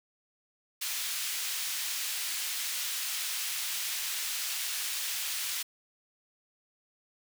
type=high-pass noise; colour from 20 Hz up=pink; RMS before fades=-34 dBFS; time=0.81-5.63 s; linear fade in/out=10 ms; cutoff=2600 Hz; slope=12 dB/octave; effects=none